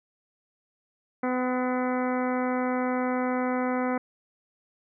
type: harmonic tone with a mistuned harmonic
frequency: 252.7 Hz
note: B3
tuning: 40 cents sharp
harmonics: 1 / 2 / 3 / 4 / 5 / 6 / 7 / 8 / 9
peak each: -27 / -30 / -33 / -36 / -37 / -39 / -45 / -40 / -47 dBFS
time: 1.23-3.98 s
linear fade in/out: 5 ms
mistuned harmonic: 6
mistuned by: -30 cents
effects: none